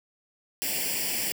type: noise with comb filter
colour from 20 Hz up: white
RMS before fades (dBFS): -29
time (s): 0.62-1.32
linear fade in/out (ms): 0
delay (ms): 0.39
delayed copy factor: +0.85
effects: high-pass 150 Hz 12 dB/octave